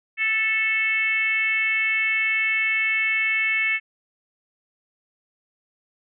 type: tone with frequency modulation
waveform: sine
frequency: 2200 Hz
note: C#7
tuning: 14 cents flat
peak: -19 dBFS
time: 0.17-3.8 s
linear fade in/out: 50 ms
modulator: 439 Hz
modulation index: 0.92
effects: none